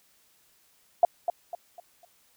sine tone with echo, 695 Hz, F5, 9 cents flat, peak -13 dBFS, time 1.03-1.05 s, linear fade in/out 2 ms, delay 250 ms, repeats 4, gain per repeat -9 dB, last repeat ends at 2.05 s, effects white hiss -64 dBFS RMS until 2.36 s

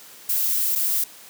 violet noise with dropouts, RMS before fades -22 dBFS, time 0.29-1.04 s, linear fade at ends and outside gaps 5 ms, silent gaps 0.753-0.757 s, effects white hiss -45 dBFS RMS until 1.29 s + high-pass 150 Hz 12 dB/octave

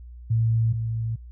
sine tone pair in turn, 113.4 / 113.4 Hz, A#2 / A#2, -47 / -47 cents, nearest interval unison, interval 0 cents, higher neither, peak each -18 / -24 dBFS, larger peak first, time 0.3-0.73 / 0.73-1.16 s, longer neither, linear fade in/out 10 ms, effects added 60 Hz sine -39 dBFS peak until 1.31 s

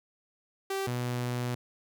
sawtooth tone pair in turn, 388.8 / 122.75 Hz, G4 / B2, -14 / -10 cents, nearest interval octave + minor sixth, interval 1996 cents, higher first, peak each -26 dBFS, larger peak neither, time 0.7-0.87 / 0.87-1.55 s, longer second, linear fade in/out 5 ms, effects none

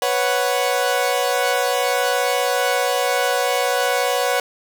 sawtooth chord, B suspended second, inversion none, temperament equal, 493.9 / 554.4 / 740 Hz, B4 / C#5 / F#5, 0 / 0 / 0 cents, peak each -18 dBFS, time 0.02-4.4 s, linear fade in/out 2 ms, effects none

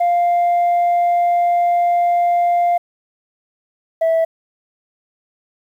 sine tone pair in turn, 698.5 / 654.9 Hz, F5 / E5, 0 / -11 cents, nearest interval minor second, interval 111 cents, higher first, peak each -10 dBFS, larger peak neither, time 0-2.78 / 4.01-4.25 s, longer first, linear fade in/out 10 ms, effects tanh soft clip ceiling -11 dBFS + 8-bit

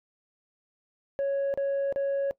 sine tone bursts, 554.4 Hz, C#5, in tune, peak -22 dBFS, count 3, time 1.19-2.31 s, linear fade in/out 0 ms, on 350 ms, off 35 ms, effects noise-tail reverb RT60 0.1 s tail -21 dB re dry + tanh soft clip ceiling -24 dBFS

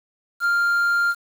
triangle tone with quantisation, 1396.9 Hz, F6, in tune, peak -15 dBFS, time 0.4-1.15 s, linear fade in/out 50 ms, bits 7, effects none

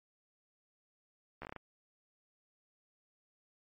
slowing click train, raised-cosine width 0.5 ms, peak -28 dBFS, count 7, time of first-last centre 1.42-1.563 s, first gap 13 ms, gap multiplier 1.24, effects MP3 32 kbps

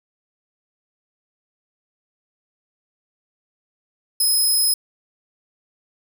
10% pulse tone, 5110 Hz, D#8, 45 cents sharp, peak -10 dBFS, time 4.2-4.74 s, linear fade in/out 5 ms, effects none

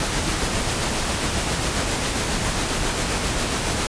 pink noise with tremolo, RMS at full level -22 dBFS, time 0-3.87 s, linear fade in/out 2 ms, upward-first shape sine, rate 7.4 Hz, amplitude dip 25%, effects resampled to 22050 Hz

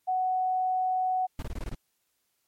sine tone, 743 Hz, F#5, 7 cents sharp, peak -24 dBFS, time 0.07-1.27 s, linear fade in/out 20 ms
brown noise bursts, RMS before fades -33 dBFS, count 7, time 1.39-1.748 s, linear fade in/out 2 ms, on 34 ms, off 20 ms
effects white hiss -75 dBFS RMS until 2.47 s + MP3 64 kbps

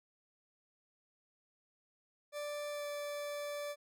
40% pulse tone with pitch glide, 587.3 to 582.6 Hz, D5 to D5, 0 to -14 cents, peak -38 dBFS, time 2.32-3.76 s, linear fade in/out 50 ms, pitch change -14 cents, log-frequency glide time 2.71-2.87 s, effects none

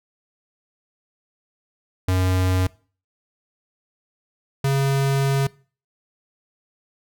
square tone pair in turn, 92.5 / 137.2 Hz, F#2 / C#3, 0 / -17 cents, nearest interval perfect fifth, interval 683 cents, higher second, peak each -18 dBFS, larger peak neither, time 2.08-2.67 / 4.64-5.47 s, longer second, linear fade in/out 5 ms, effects noise-tail reverb RT60 0.4 s tail -22 dB re dry

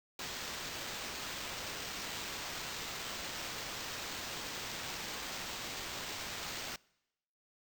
white noise with sample-and-hold, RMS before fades -42 dBFS, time 0.19-6.76 s, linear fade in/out 2 ms, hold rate 11025 Hz, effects noise-tail reverb RT60 0.9 s tail -25 dB re dry

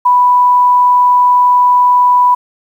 sine tone, 987.8 Hz, B5, in tune, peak -5 dBFS, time 0.05-2.35 s, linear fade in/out 10 ms, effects 7-bit

